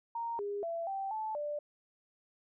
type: tone with pitch steps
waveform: sine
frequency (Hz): 929 / 406.8 / 671 / 779 / 871 / 590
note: A#5 / G#4 / E5 / G5 / A5 / D5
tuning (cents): -6 / -36 / +31 / -11 / -18 / +8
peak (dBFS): -34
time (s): 0.15-1.59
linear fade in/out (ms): 5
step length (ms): 240
effects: none